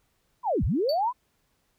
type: linear two-way sweep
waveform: sine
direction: down then up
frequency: 1045 to 38.48 to 1045 Hz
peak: -22 dBFS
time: 0.43-1.13 s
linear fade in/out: 50 ms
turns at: 0.64 s
type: tone with exponential decay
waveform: triangle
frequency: 4500 Hz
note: C#8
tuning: 25 cents sharp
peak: -26 dBFS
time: 0.89-1.01 s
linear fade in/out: 2 ms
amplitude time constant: 26 ms
effects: pink hiss -71 dBFS RMS until 1.78 s

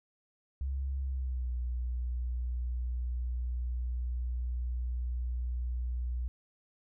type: tone with pitch glide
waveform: sine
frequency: 67.3 to 61.01 Hz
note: C2 to B1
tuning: +49 to -20 cents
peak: -31 dBFS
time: 0.61-6.28 s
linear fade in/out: 0 ms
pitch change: -169 cents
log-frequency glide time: 1-1.52 s
effects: none

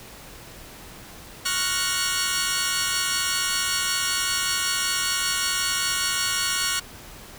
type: chord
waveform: 10% pulse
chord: Gb major seventh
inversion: second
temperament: equal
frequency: 1108.7 / 1396.9 / 1480 / 1864.7 Hz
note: Db6 / F6 / Gb6 / Bb6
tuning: 0 / 0 / 0 / 0 cents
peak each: -20 / -21 / -18 / -21 dBFS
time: 1.45-6.8 s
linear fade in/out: 10 ms
effects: pink hiss -43 dBFS RMS until 7.38 s

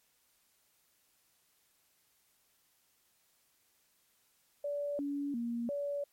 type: tone with pitch steps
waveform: sine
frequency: 577 / 284.4 / 235.3 / 572 Hz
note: D5 / C#4 / A#3 / D5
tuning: -31 / +45 / +16 / -46 cents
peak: -33 dBFS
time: 4.64-6.04 s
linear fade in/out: 5 ms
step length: 350 ms
effects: white hiss -72 dBFS RMS until 6.12 s + MP3 64 kbps

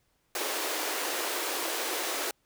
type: high-pass noise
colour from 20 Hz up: pink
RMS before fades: -32 dBFS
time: 0.35-2.31 s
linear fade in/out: 2 ms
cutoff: 310 Hz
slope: 48 dB/octave
effects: pink hiss -72 dBFS RMS until 2.45 s

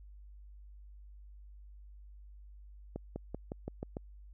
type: accelerating click train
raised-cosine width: 2 ms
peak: -25 dBFS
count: 7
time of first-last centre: 2.96-3.969 s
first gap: 200 ms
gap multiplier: 0.93
effects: added 50 Hz sine -50 dBFS peak until 4.33 s

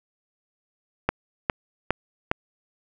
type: click train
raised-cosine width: 0.5 ms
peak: -5 dBFS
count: 4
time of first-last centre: 1.09-2.314 s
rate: 2.45 Hz
effects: none

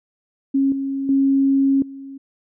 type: tone with level steps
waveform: sine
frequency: 272.7 Hz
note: C#4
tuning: 28 cents flat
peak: -14 / -21 / -13 / -32 dBFS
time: 0.54-2.18 s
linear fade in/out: 10 ms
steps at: 0.72 / 1.09 / 1.82 s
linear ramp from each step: 2 ms
effects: none

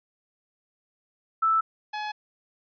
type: tone pair in turn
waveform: sine / sawtooth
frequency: 1318.5 / 845.8 Hz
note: E6 / G#5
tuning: 0 / +31 cents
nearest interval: minor sixth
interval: 769 cents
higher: first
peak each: -19 / -26 dBFS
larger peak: first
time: 1.42-1.61 / 1.93-2.12 s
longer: neither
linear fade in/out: 10 ms
effects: resampled to 11025 Hz

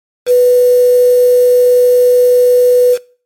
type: tone with quantisation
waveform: sine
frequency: 493.9 Hz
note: B4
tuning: in tune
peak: -4 dBFS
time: 0.26-2.98 s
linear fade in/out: 50 ms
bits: 4
effects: noise-tail reverb RT60 0.4 s tail -22 dB re dry + MP3 64 kbps

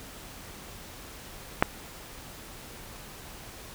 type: click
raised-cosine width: 0.5 ms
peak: -3 dBFS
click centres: 1.625 s
effects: pink hiss -45 dBFS RMS until 3.74 s

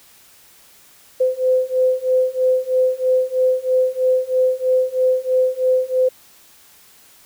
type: beating tone pair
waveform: sine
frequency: 511 / 514.1 Hz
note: C5 / C5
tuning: -41 / -31 cents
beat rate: 3.1 Hz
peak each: -18 / -17 dBFS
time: 1.2-6.09 s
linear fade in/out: 10 ms
effects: white hiss -49 dBFS RMS until 7.25 s

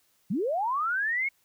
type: linear sweep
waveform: sine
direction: up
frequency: 155.56 to 2217 Hz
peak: -25 dBFS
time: 0.3-1.29 s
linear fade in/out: 10 ms
effects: white hiss -68 dBFS RMS until 1.44 s

